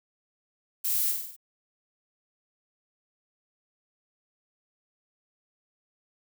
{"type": "noise with echo", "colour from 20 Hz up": "violet", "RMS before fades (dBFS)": -28, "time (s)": [0.84, 1.12], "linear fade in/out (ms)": 10, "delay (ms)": 49, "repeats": 5, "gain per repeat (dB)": -4, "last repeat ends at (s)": 1.365, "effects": []}